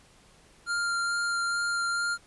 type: tone with vibrato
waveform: square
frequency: 1395 Hz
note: F6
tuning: 2 cents flat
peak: -27 dBFS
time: 0.66-2.18 s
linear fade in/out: 50 ms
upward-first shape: sine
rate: 2.3 Hz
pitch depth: 9 cents each way
effects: pink hiss -58 dBFS RMS until 2.26 s + resampled to 24000 Hz